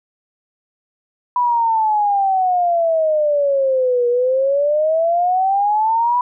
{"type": "exponential two-way sweep", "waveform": "sine", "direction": "down then up", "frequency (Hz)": [991, 478.3, 991], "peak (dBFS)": -13, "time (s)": [1.36, 6.21], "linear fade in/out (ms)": 2, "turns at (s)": 4.08, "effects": []}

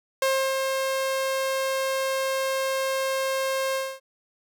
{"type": "tone with ADSR envelope", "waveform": "sawtooth", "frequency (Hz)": 533, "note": "C5", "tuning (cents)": 32, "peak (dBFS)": -16, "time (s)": [0.22, 4], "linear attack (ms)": 3, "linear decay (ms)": 310, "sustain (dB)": -4, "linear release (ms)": 250, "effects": []}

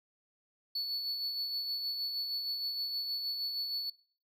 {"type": "tone with tremolo", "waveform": "triangle", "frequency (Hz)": 4435, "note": "C#8", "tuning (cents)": 0, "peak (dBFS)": -30, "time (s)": [0.75, 3.9], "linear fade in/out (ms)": 5, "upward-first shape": "sine", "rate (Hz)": 6.4, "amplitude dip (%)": 35, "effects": ["noise-tail reverb RT60 0.5 s tail -23 dB re dry"]}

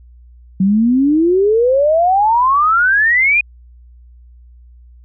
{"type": "exponential sweep", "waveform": "sine", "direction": "up", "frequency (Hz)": [185, 2489], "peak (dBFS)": -9, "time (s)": [0.6, 3.41], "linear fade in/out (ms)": 5, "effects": ["added 60 Hz sine -39 dBFS peak until 5.04 s"]}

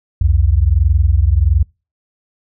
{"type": "tone pair together", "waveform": "sine", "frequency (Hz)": [64.02, 85.4], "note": ["C2", "F2"], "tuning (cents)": [-37, -38], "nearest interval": "perfect fourth", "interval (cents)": 499, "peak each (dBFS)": -12, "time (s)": [0.21, 1.63], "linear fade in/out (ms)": 5, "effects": ["noise-tail reverb RT60 0.3 s tail -26 dB re dry"]}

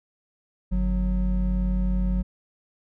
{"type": "tone pair together", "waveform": "triangle", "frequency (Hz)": [49.18, 183], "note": ["G1", "F#3"], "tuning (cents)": [6, -19], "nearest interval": "octave + major seventh", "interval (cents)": 2275, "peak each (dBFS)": [-20, -24], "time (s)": [0.71, 2.23], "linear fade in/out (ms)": 20, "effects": []}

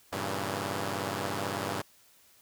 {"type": "chord", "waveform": "5% pulse", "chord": "G diminished seventh", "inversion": "none", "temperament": "equal", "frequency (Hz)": [98, 116.54, 138.59, 164.81], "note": ["G2", "Bb2", "Db3", "Fb3"], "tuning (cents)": [0, 0, 0, 0], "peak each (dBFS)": [-23, -27, -27, -28], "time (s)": [0.12, 1.82], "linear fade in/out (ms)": 10, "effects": ["white hiss -61 dBFS RMS until 2.41 s"]}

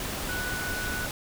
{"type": "tone in noise", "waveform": "sine", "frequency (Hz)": 1480, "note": "F#6", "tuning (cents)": 0, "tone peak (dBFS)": -32, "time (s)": [0.29, 1.06], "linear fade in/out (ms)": 2, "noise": "pink", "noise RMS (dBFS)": -33, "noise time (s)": [0, 1.11], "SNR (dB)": -2, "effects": []}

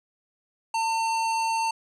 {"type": "tone", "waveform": "square", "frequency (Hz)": 902, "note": "A5", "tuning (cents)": 43, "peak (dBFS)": -24, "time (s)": [0.74, 1.71], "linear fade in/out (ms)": 5, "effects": ["resampled to 22050 Hz"]}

